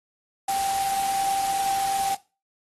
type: tone in noise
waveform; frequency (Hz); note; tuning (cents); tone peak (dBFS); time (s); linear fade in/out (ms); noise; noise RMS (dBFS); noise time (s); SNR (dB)
sine; 784; G5; 0; -23; 0.48-2.15; 5; white; -32; 0.48-2.15; +6
effects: noise-tail reverb RT60 0.3 s tail -19 dB re dry + AAC 32 kbps